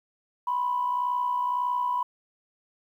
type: tone pair together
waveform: sine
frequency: 984.7 / 1046.5 Hz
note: B5 / C6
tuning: -5 / 0 cents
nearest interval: minor second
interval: 105 cents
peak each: -24 / -32 dBFS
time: 0.47-2.03 s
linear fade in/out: 5 ms
effects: tanh soft clip ceiling -17 dBFS + 10-bit